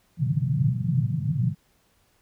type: band-pass noise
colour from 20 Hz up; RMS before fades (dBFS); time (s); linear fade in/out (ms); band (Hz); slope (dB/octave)
pink; -24; 0.17-1.55; 50; 120 to 160; 48
effects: pink hiss -65 dBFS RMS until 2.21 s

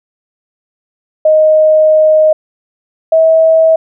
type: tone pair in turn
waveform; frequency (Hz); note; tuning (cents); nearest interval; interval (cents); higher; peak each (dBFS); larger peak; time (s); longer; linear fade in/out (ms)
sine; 622.3 / 645.1; D#5 / E5; 0 / -38; minor second; 62; second; -4; neither; 1.25-2.33 / 3.12-3.76; first; 5
effects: none

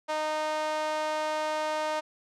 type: tone with high-pass filter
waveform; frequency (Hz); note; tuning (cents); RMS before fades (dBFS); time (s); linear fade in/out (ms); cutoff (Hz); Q
sawtooth; 308.3; D#4; -16; -30; 0.08-2.01; 20; 740; 3.8
effects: low-pass 7000 Hz 12 dB/octave

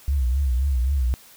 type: tone with vibrato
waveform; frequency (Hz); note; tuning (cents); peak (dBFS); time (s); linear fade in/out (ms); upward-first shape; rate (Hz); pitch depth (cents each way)
sine; 65.7; C2; +8; -18; 0.08-1.14; 0; triangle; 3.8; 170
effects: white hiss -49 dBFS RMS until 1.36 s

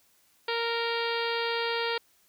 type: harmonic tone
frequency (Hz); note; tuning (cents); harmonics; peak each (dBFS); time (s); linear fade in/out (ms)
464.6; A#4; -6; 1 / 2 / 3 / 4 / 5 / 6 / 7 / 8 / 9 / 10; -31 / -34 / -36 / -37 / -38 / -39 / -39 / -40 / -41 / -41; 0.48-1.98; 5
effects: white hiss -65 dBFS RMS until 2.28 s

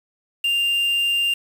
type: tone with quantisation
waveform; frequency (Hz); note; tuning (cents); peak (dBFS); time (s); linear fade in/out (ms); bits
triangle; 2794; F7; 0; -16; 0.44-1.34; 5; 6
effects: none

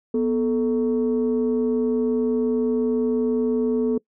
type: tone pair together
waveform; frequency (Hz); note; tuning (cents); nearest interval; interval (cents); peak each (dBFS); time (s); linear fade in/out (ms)
sine; 245.6 / 437.2; B3 / A4; -9 / -11; minor seventh; 998; -20; 0.14-3.98; 5
effects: noise-tail reverb RT60 0.1 s tail -24 dB re dry + tanh soft clip ceiling -14 dBFS

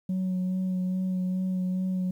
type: tone with vibrato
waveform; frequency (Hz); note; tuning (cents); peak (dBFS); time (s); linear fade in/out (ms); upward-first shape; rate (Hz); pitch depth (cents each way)
sine; 185; F#3; 0; -23; 0.09-2.11; 5; sine; 2.4; 17
effects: tanh soft clip ceiling -24 dBFS + 10-bit

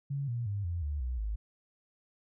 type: tone with pitch steps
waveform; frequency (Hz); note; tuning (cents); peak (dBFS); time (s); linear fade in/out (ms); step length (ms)
sine; 139.8 / 118.92 / 101.16 / 86.06 / 73.21 / 62.27 / 52.97; C#3 / A#2 / G#2 / F2 / D2 / B1 / G#1; +15 / +35 / -45 / -25 / -5 / +15 / +35; -31; 0.1-1.36; 10; 180
effects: none

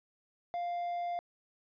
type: tone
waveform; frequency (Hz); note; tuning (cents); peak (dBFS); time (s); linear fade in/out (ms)
triangle; 698.5; F5; 0; -31; 0.54-1.19; 0
effects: resampled to 11025 Hz

